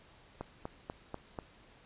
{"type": "click train", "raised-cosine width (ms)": 1, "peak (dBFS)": -24, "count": 5, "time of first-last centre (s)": [0.41, 1.388], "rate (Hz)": 4.09, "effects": ["pink hiss -60 dBFS RMS until 1.85 s", "resampled to 8000 Hz"]}